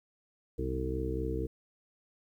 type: harmonic tone with a mistuned harmonic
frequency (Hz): 64.2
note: C2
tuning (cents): -32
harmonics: 1 / 2 / 3 / 4 / 5 / 6 / 7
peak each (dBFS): -35 / -39 / -45 / -44 / -38 / -41 / -37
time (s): 0.58-1.47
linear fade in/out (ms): 10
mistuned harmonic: 3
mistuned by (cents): +77
effects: 11-bit